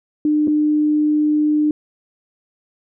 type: tone with dropouts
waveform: sine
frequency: 301.3 Hz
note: D4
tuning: 44 cents sharp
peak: -13 dBFS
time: 0.25-1.71 s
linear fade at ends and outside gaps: 2 ms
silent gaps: 0.474-0.479 s
effects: none